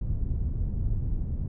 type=low-pass noise; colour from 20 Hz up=pink; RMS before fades=-28 dBFS; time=0.01-1.48 s; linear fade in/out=5 ms; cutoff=120 Hz; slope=12 dB/octave; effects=none